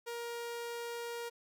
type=tone; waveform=sawtooth; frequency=471.2 Hz; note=A#4; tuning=19 cents sharp; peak=-35 dBFS; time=0.06-1.3 s; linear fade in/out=20 ms; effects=none

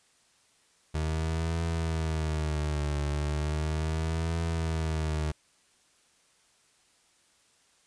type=tone with vibrato; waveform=30% pulse; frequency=77.78 Hz; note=D#2; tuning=in tune; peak=-25 dBFS; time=0.94-5.32 s; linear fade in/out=10 ms; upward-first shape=triangle; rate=0.36 Hz; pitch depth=120 cents each way; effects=white hiss -65 dBFS RMS until 7.86 s + resampled to 22050 Hz

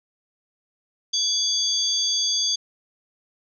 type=tone cluster; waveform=sine; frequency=3396 / 4705 / 6370 Hz; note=G#7 / D8 / G8; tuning=+38 / +2 / +27 cents; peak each=-24 / -24 / -26 dBFS; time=1.13-2.56 s; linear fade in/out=10 ms; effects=none

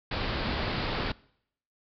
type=low-pass noise; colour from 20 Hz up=pink; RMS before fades=-31 dBFS; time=0.11-1.12 s; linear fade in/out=5 ms; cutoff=4900 Hz; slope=96 dB/octave; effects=noise-tail reverb RT60 0.7 s tail -23 dB re dry

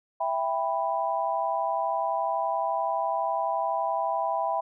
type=chord; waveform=sine; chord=E minor; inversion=none; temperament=just; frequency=659.3 / 791.1 / 988.9 Hz; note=E5 / G5 / B5; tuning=0 / +16 / +2 cents; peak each=-29 dBFS; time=0.2-4.61 s; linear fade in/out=10 ms; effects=none

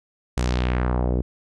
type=tone with low-pass filter sweep; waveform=sawtooth; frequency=61.74 Hz; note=B1; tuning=in tune; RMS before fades=-22 dBFS; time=0.37-1.22 s; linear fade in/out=5 ms; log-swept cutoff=8700 to 370 Hz; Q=1.6; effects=none

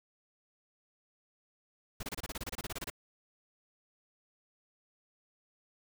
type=noise bursts; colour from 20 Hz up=pink; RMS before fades=-39 dBFS; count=16; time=2-2.901 s; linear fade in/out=5 ms; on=31 ms; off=27 ms; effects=none

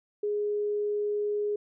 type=tone; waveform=sine; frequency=415.3 Hz; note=G#4; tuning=in tune; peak=-26 dBFS; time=0.23-1.56 s; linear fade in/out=5 ms; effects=none

